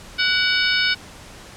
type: harmonic tone with a mistuned harmonic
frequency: 740 Hz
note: F#5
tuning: in tune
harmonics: 2 / 3 / 4 / 5 / 6 / 7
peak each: -21 / -23 / -24 / -25 / -26 / -26 dBFS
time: 0.18-0.95 s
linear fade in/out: 20 ms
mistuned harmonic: 3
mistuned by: +44 cents
effects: pink hiss -41 dBFS RMS until 1.56 s + low-pass 9000 Hz 12 dB/octave